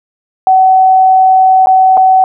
sine tone with dropouts, 755 Hz, F#5, 35 cents sharp, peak -3 dBFS, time 0.47-2.24 s, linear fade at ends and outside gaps 1 ms, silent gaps 1.66-1.67 / 1.971-1.975 s, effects none

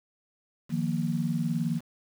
sine chord, Eb suspended second, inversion none, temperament just, 155.56 / 175.01 / 233.3 Hz, Eb3 / F3 / Bb3, 0 / +4 / +2 cents, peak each -30 dBFS, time 0.69-1.81 s, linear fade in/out 50 ms, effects 8-bit

